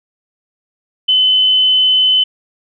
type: tone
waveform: sine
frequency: 3033 Hz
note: F#7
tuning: 42 cents sharp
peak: -8 dBFS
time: 1.08-2.24 s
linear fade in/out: 10 ms
effects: none